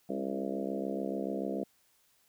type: harmonic tone with a mistuned harmonic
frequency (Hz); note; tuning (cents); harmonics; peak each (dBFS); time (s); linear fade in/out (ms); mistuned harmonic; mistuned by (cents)
66.9; C2; +39; 3 / 4 / 5 / 6 / 7 / 8 / 9 / 10; -38 / -39 / -40 / -41 / -41 / -42 / -43 / -43; 0.09-1.64; 5; 4; +33
effects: white hiss -69 dBFS RMS until 2.28 s